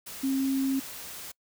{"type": "tone in noise", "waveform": "sine", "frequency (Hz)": 268.8, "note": "C4", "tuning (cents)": 47, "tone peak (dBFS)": -24, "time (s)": [0.23, 0.8], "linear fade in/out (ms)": 10, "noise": "white", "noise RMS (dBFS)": -41, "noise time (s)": [0.06, 1.32], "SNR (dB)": 14, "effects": ["noise-tail reverb RT60 0.1 s tail -25 dB re dry"]}